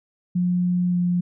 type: tone with pitch glide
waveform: sine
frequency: 178.5 to 176.86 Hz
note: F3 to F3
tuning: +38 to +22 cents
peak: -18 dBFS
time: 0.35-1.21 s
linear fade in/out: 10 ms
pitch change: -16 cents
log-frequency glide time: 0.9-0.96 s
effects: none